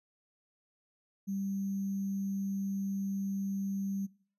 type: tone with sample-and-hold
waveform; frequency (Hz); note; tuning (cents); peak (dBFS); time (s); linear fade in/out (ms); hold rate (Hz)
sine; 196; G3; 0; -32; 1.27-4.07; 20; 6300
effects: noise-tail reverb RT60 0.5 s tail -22 dB re dry + resampled to 32000 Hz